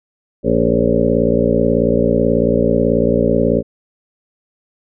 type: harmonic tone with a mistuned harmonic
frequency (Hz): 58.27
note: A#1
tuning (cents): 0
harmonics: 1 / 2 / 3 / 4 / 5 / 7 / 8 / 9 / 10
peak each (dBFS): -24 / -24 / -20 / -18 / -21 / -19 / -19 / -20 / -21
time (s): 0.43-3.63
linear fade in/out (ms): 50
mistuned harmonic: 10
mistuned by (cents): -41
effects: none